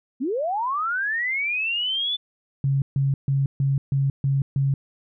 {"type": "linear sweep", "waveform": "sine", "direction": "up", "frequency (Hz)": [226.1, 3513], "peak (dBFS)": -22, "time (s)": [0.2, 2.17], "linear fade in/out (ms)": 20}
{"type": "tone bursts", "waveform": "sine", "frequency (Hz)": 137.4, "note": "C#3", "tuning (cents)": -15, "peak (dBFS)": -18, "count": 7, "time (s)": [2.64, 4.74], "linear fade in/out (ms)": 2, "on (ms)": 180, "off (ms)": 140}
{"effects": []}